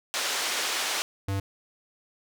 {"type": "band-pass noise", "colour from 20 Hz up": "white", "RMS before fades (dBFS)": -29, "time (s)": [0.14, 1.02], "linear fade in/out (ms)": 0, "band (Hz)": [470, 5700], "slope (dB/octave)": 12}
{"type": "tone", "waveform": "square", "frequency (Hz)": 98, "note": "G2", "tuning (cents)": 0, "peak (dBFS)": -27, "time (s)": [1.28, 1.4], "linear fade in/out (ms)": 5}
{"effects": []}